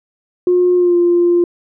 sine tone with pitch glide, 358.6 to 348.2 Hz, F4 to F4, +46 to -5 cents, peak -8 dBFS, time 0.47-1.44 s, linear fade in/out 2 ms, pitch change -51 cents, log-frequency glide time 0.76-0.96 s, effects tanh soft clip ceiling -4 dBFS

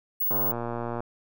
sine tone, 15640 Hz, B9, 18 cents flat, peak -23 dBFS, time 0.2-0.52 s, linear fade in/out 10 ms
click train, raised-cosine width 1 ms, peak -18 dBFS, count 83, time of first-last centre 0.31-1.005 s, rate 118 Hz
effects none

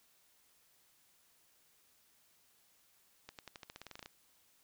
accelerating click train, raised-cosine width 0.2 ms, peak -30 dBFS, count 14, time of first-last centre 3.29-4.059 s, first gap 98 ms, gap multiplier 0.91, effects white hiss -70 dBFS RMS until 4.63 s

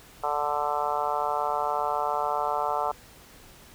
harmonic tone, 147.2 Hz, D3, 4 cents sharp, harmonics 3 / 4 / 5 / 6 / 7 / 8 / 9, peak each -36 / -33 / -30 / -30 / -33 / -34 / -34 dBFS, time 0.23-2.92 s, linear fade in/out 10 ms, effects pink hiss -51 dBFS RMS until 3.74 s

